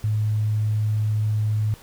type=tone; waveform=sine; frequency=107.1 Hz; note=A2; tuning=46 cents flat; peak=-19 dBFS; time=0.04-1.74 s; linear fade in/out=0 ms; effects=pink hiss -48 dBFS RMS until 1.82 s